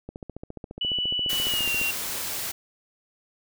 click train, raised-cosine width 2 ms, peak -23 dBFS, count 26, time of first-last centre 0.09-1.814 s, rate 14.5 Hz
sine tone with pitch glide, 2960 to 2762 Hz, F#7 to F7, 0 to -20 cents, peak -24 dBFS, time 0.81-1.91 s, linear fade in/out 5 ms, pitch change -120 cents, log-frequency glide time 1.47-1.7 s
white noise, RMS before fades -31 dBFS, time 1.29-2.52 s, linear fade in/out 10 ms
effects none

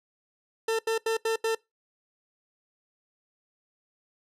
40% pulse tone bursts, 448.5 Hz, A4, 33 cents sharp, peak -23 dBFS, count 5, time 0.68-1.55 s, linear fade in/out 5 ms, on 110 ms, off 80 ms, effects noise-tail reverb RT60 0.2 s tail -23 dB re dry + low-pass 11000 Hz 12 dB/octave

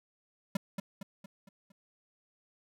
square tone with echo, 194.9 Hz, G3, 10 cents flat, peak -28 dBFS, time 0.55-0.57 s, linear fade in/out 5 ms, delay 230 ms, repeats 5, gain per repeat -6 dB, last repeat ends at 1.72 s, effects none

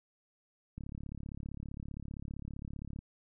click train, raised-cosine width 5 ms, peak -30 dBFS, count 79, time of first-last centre 0.78-2.99 s, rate 35.3 Hz, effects none

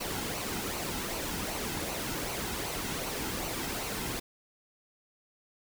pink noise with flanger, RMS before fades -35 dBFS, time 0-4.2 s, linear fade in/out 10 ms, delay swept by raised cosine 0.57 to 1.77 ms, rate 2.6 Hz, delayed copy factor -0.5, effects none

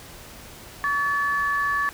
sine tone pair together, 1134.8 / 1734 Hz, C#6 / A6, +40 / -26 cents, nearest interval perfect fifth, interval 734 cents, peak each -23 / -23 dBFS, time 0.84-1.89 s, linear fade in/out 0 ms, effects tanh soft clip ceiling -13 dBFS + pink hiss -43 dBFS RMS until 1.93 s

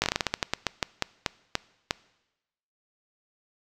slowing click train, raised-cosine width 0.2 ms, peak -6 dBFS, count 17, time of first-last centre 0.02-1.909 s, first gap 18 ms, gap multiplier 1.22, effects noise-tail reverb RT60 1.0 s tail -22 dB re dry

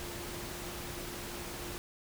sine tone in noise, 350.7 Hz, F4, 7 cents sharp, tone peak -47 dBFS, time 0-1.78 s, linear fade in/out 0 ms, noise pink, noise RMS -42 dBFS, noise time 0-1.78 s, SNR -8 dB, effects none

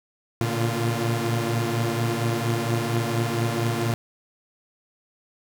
sawtooth tone cluster, 114.4 / 118.7 / 143.6 / 347.9 Hz, A#2 / A#2 / D3 / F4, -32 / +32 / -39 / -7 cents, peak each -22 / -24 / -28 / -25 dBFS, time 0.41-3.94 s, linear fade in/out 0 ms, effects none

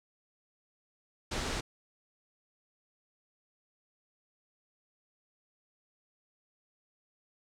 pink low-pass noise, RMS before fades -35 dBFS, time 1.31-1.61 s, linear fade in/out 10 ms, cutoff 7800 Hz, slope 24 dB/octave, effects none

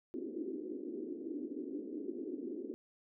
white band-pass noise, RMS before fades -42 dBFS, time 0.14-2.74 s, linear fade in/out 0 ms, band 260 to 380 Hz, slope 48 dB/octave, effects none

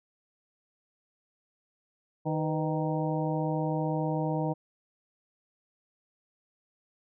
harmonic tone with a mistuned harmonic, 155.56 Hz, D#3, in tune, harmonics 1 / 2 / 3 / 4 / 5 / 6, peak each -30 / -33 / -35 / -36 / -37 / -38 dBFS, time 2.25-4.54 s, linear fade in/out 20 ms, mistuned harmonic 3, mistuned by +97 cents, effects none

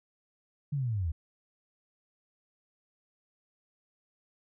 sine linear sweep, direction down, 150 to 73.42 Hz, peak -28 dBFS, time 0.72-1.12 s, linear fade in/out 10 ms, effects none

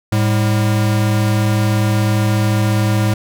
square tone pair together, 108 / 201.8 Hz, A2 / G#3, -32 / -49 cents, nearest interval major seventh, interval 1083 cents, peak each -14 / -21 dBFS, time 0.12-3.14 s, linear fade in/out 5 ms, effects none

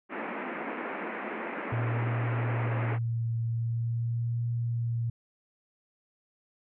pink band-pass noise, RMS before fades -36 dBFS, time 0.09-2.99 s, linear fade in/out 50 ms, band 210 to 2400 Hz, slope 48 dB/octave
sine tone with vibrato, 116.54 Hz, A#2, in tune, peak -27 dBFS, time 1.72-5.1 s, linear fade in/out 5 ms, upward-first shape triangle, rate 0.45 Hz, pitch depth 24 cents each way
effects none

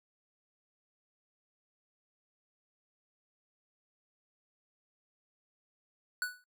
square tone with exponential decay, 1480 Hz, F#6, in tune, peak -29 dBFS, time 6.22-6.44 s, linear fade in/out 1 ms, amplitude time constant 46 ms, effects noise-tail reverb RT60 0.1 s tail -20 dB re dry

